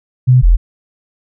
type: tone pair in turn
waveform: sine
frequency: 126.7 / 42.28 Hz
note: B2 / E1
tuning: +45 / +45 cents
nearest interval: octave + perfect fifth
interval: 1900 cents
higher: first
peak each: -4 dBFS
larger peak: neither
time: 0.27-0.42 / 0.42-0.57 s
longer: neither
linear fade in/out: 20 ms
effects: none